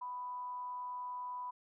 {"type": "tone with amplitude modulation", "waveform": "sine", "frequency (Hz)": 991, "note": "B5", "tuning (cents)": 6, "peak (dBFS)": -38, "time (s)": [0.01, 1.51], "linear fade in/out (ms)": 10, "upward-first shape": "sine", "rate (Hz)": 257, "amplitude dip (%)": 25, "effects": []}